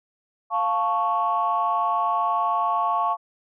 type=chord; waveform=sine; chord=F augmented; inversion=none; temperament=equal; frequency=698.5 / 880 / 1108.7 Hz; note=F5 / A5 / C#6; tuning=0 / 0 / 0 cents; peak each=-25 / -25 / -22 dBFS; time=0.5-3.17 s; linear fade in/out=50 ms; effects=tanh soft clip ceiling -12 dBFS

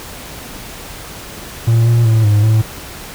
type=tone with pitch steps; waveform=triangle; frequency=115 / 117.2 / 111.8 / 104.3 / 110.1 Hz; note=A#2 / A#2 / A2 / G#2 / A2; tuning=-23 / +10 / +28 / +8 / +2 cents; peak=-6 dBFS; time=1.67-2.62 s; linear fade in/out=10 ms; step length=190 ms; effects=pink hiss -31 dBFS RMS until 3.14 s

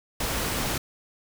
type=noise; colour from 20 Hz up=pink; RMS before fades=-28 dBFS; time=0.2-0.78 s; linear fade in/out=5 ms; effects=none

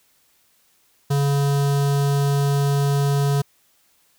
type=tone with notch filter; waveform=square; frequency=141.1 Hz; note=C#3; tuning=31 cents sharp; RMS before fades=-19 dBFS; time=1.1-3.42 s; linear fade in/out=10 ms; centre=2200 Hz; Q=1.4; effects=white hiss -61 dBFS RMS until 4.18 s

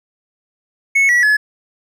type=tone with pitch steps; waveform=triangle; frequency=2200 / 1937.5 / 1706.3 Hz; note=C#7 / B6 / G#6; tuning=-14 / -34 / +46 cents; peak=-8 dBFS; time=0.95-1.37 s; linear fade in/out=10 ms; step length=140 ms; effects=none

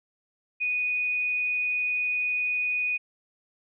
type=tone; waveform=sine; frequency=2478 Hz; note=D#7; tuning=8 cents flat; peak=-24 dBFS; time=0.6-2.98 s; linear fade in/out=20 ms; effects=none

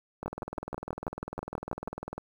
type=two click trains; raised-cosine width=1 ms; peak=-22 / -20 dBFS; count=40 / 11; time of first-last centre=0.23-2.18 / 0.26-1.876 s; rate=20 / 6.19 Hz; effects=9-bit

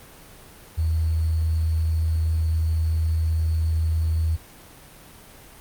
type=tone with sample-and-hold; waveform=sine; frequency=80.5 Hz; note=E2; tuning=41 cents flat; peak=-19 dBFS; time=0.77-4.37 s; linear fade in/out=20 ms; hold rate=4410 Hz; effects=pink hiss -46 dBFS RMS until 5.6 s + Opus 32 kbps

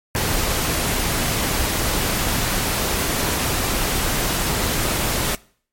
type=noise; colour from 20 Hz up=pink; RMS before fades=-21 dBFS; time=0.15-5.35 s; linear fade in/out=0 ms; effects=noise-tail reverb RT60 0.5 s tail -22 dB re dry + MP3 64 kbps

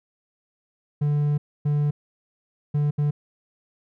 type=tone bursts at uneven times; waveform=triangle; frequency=146.83 Hz; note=D3; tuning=in tune; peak=-17 dBFS; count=4; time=1.01-1.38 / 1.65-1.91 / 2.74-2.91 / 2.98-3.11 s; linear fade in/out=10 ms; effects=none

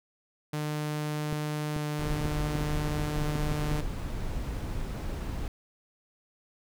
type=tone with pitch glide; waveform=sawtooth; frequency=150.7 to 149.75 Hz; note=D3 to D3; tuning=+45 to +34 cents; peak=-26 dBFS; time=0.53-3.81 s; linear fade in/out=5 ms; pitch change=-11 cents; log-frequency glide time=1.75-1.81 s
type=clicks; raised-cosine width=3 ms; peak=-21 dBFS; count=8; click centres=1.327 / 1.764 / 2.255 / 2.554 / 2.611 / 3.355 / 3.515 / 3.716 s
type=noise; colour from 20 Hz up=brown; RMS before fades=-33 dBFS; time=1.99-5.48 s; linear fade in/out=2 ms
effects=none

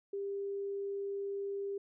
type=tone; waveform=sine; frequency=398.1 Hz; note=G4; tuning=27 cents sharp; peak=-35 dBFS; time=0.13-1.78 s; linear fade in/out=5 ms; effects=none

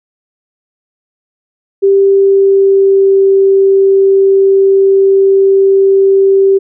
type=tone with pitch glide; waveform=sine; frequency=393.1 to 389.5 Hz; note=G4 to G4; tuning=+5 to -11 cents; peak=-4 dBFS; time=1.82-6.59 s; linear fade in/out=20 ms; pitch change=-16 cents; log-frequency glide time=1.98-3.21 s; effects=none

